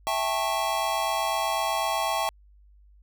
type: chord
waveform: square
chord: A dominant seventh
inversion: second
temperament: just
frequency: 660 / 792 / 880 / 1100 Hz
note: E5 / G5 / A5 / C#6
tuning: +2 / +18 / 0 / -14 cents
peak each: -31 dBFS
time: 0.07-2.29 s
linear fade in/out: 0 ms
effects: added 50 Hz sine -52 dBFS peak until 3.02 s